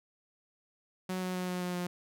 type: tone with pitch steps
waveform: sawtooth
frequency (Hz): 185 / 183.51 / 182.03 / 180.57 / 179.11 / 177.67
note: F#3 / F#3 / F#3 / F#3 / F3 / F3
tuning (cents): 0 / -14 / -28 / -42 / +44 / +30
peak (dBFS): -29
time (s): 1.09-1.87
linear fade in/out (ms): 5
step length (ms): 130
effects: none